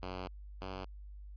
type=tone pair in turn; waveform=5% pulse; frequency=91.8 / 94.27 Hz; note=F#2 / F#2; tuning=-13 / +33 cents; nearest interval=unison; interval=46 cents; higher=second; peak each=-29 / -30 dBFS; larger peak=first; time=0.02-0.28 / 0.61-0.85 s; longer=first; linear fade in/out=10 ms; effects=added 50 Hz sine -46 dBFS peak until 1.36 s + resampled to 11025 Hz